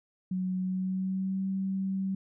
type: tone with pitch glide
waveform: sine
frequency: 185 to 192.08 Hz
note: F#3 to G3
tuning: 0 to -35 cents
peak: -28 dBFS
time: 0.31-2.15 s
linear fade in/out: 5 ms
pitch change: +65 cents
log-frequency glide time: 0.59-1.46 s
effects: none